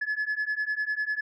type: beating tone pair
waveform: sine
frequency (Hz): 1706 / 1716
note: G#6 / A6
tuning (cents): +46 / -44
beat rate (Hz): 10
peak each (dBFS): -28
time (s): 0.01-1.21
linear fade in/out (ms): 10
effects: tanh soft clip ceiling -23 dBFS